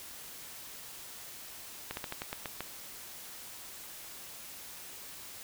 slowing click train, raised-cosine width 0.3 ms, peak -20 dBFS, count 8, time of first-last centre 1.91-2.606 s, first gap 61 ms, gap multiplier 1.16, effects white hiss -47 dBFS RMS until 5.43 s

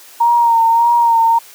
sine tone with vibrato, 929 Hz, A#5, 6 cents flat, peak -8 dBFS, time 0.2-1.39 s, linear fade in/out 10 ms, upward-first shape sine, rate 1.7 Hz, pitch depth 35 cents each way, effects white hiss -40 dBFS RMS until 1.54 s + high-pass 400 Hz 12 dB/octave

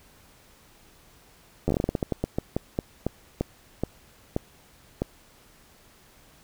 slowing click train, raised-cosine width 2 ms, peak -11 dBFS, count 21, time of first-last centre 1.68-5.02 s, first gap 11 ms, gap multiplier 1.24, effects pink hiss -56 dBFS RMS until 6.43 s

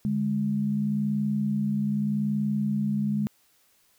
sine tone pair together, 146.87 / 207.7 Hz, D3 / G#3, 0 / 0 cents, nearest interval tritone, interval 600 cents, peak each -30 / -24 dBFS, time 0.05-3.27 s, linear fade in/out 0 ms, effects white hiss -64 dBFS RMS until 3.98 s

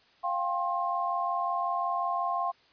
sine chord, F suspended second, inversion none, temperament equal with one note detuned, 698.5 / 784 / 1063.6 Hz, F5 / G5 / C6, 0 / 0 / +28 cents, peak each -31 / -34 / -30 dBFS, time 0.23-2.52 s, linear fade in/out 20 ms, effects white hiss -62 dBFS RMS until 2.72 s + resampled to 11025 Hz

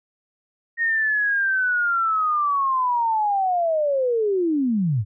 sine linear sweep, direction down, 1864.7 to 92.5 Hz, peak -18 dBFS, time 0.77-5.05 s, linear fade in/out 50 ms, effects none

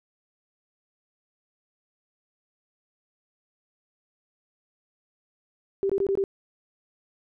sine tone bursts, 392 Hz, G4, in tune, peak -21 dBFS, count 5, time 5.83-6.239 s, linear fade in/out 0 ms, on 65 ms, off 21 ms, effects none

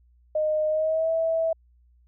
sine tone with pitch glide, 616 to 652.6 Hz, D#5 to E5, -17 to -18 cents, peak -21 dBFS, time 0.35-1.53 s, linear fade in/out 5 ms, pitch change +99 cents, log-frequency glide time 0.68-1.11 s, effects added 60 Hz sine -56 dBFS peak until 2.07 s

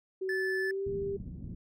sine tone with pitch glide, 378.3 to 396.4 Hz, F#4 to G4, +38 to +19 cents, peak -31 dBFS, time 0.21-1.17 s, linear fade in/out 10 ms, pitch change +81 cents, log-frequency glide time 0.6-0.88 s
triangle tone, 1744 Hz, A6, 16 cents flat, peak -30 dBFS, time 0.29-0.71 s, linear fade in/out 2 ms
white low-pass noise, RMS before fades -42 dBFS, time 0.86-1.55 s, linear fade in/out 5 ms, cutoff 220 Hz, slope 24 dB/octave
effects none

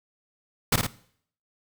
pink noise with echo, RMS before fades -20 dBFS, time 0.72-0.76 s, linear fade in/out 5 ms, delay 54 ms, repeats 2, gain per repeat -4 dB, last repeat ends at 0.868 s, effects noise-tail reverb RT60 0.6 s tail -19 dB re dry

